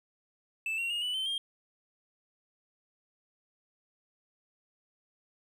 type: tone with pitch steps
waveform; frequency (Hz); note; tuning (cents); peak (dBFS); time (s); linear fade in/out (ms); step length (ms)
triangle; 2637 / 2743 / 2853 / 2967 / 3086 / 3209; E7 / F7 / F7 / F#7 / G7 / G7; 0 / -32 / +36 / +4 / -28 / +40; -29; 0.66-1.38; 2; 120
effects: none